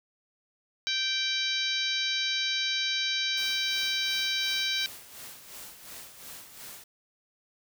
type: harmonic tone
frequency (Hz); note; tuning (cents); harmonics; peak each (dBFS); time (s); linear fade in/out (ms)
780; G5; -9; 2 / 3 / 4 / 5 / 6 / 7 / 8; -36 / -34 / -34 / -30 / -36 / -38 / -43; 0.87-4.86; 0
type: noise with tremolo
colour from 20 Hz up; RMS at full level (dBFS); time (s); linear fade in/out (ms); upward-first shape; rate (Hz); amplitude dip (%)
white; -43; 3.37-6.84; 5; sine; 2.8; 60
effects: none